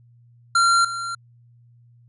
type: tone pair in turn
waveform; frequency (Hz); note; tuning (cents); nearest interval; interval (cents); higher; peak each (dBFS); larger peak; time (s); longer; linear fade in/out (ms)
square; 1376 / 1376; F6 / F6; -26 / -26; unison; 0; neither; -15 / -27; first; 0.55-0.85 / 0.85-1.15; neither; 5
effects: added 119 Hz sine -50 dBFS peak until 2.08 s + resampled to 24000 Hz